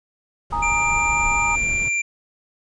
brown noise, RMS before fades -30 dBFS, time 0.5-1.89 s, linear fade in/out 10 ms
sine chord, Ab suspended second, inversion none, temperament equal, 830.6 / 932.3 / 1244.5 Hz, Ab5 / Bb5 / Eb6, 0 / 0 / 0 cents, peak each -28 / -23 / -26 dBFS, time 0.52-1.56 s, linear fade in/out 10 ms
square tone, 2370 Hz, D7, 15 cents sharp, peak -20 dBFS, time 0.62-2.02 s, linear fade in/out 10 ms
effects resampled to 22050 Hz

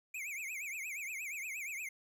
square tone with vibrato, 2334 Hz, D7, 11 cents flat, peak -40 dBFS, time 0.14-1.89 s, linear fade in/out 5 ms, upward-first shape triangle, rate 8.5 Hz, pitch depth 220 cents each way, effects none

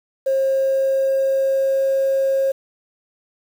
sine tone with pitch glide, 536 to 539.7 Hz, C5 to C#5, +42 to -46 cents, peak -14 dBFS, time 0.26-2.52 s, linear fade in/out 10 ms, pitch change +12 cents, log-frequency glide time 0.45-1.86 s, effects tanh soft clip ceiling -12 dBFS + 7-bit

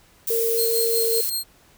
violet noise, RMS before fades -25 dBFS, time 0.27-1.3 s, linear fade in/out 5 ms
sine tone with pitch glide, 457.7 to 454.3 Hz, A#4 to A#4, -32 to -45 cents, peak -21 dBFS, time 0.3-1.21 s, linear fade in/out 5 ms, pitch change -13 cents, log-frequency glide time 0.97-1.05 s
15% pulse tone with tremolo, 4214 Hz, C8, 12 cents sharp, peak -16 dBFS, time 0.57-1.44 s, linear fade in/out 20 ms, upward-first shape sine, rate 5.4 Hz, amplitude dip 70%
effects pink hiss -55 dBFS RMS until 1.77 s

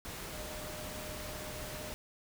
sine tone in noise, 611 Hz, D#5, 32 cents flat, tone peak -47 dBFS, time 0.32-1.93 s, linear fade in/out 0 ms, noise pink, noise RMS -43 dBFS, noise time 0.05-1.94 s, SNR -7 dB, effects none

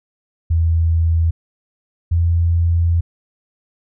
sine tone pair in turn, 82.41 / 84.63 Hz, E2 / E2, 0 / +46 cents, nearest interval unison, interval 46 cents, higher second, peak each -12 dBFS, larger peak neither, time 0.5-1.31 / 2.11-3.01 s, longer second, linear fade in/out 10 ms, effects none

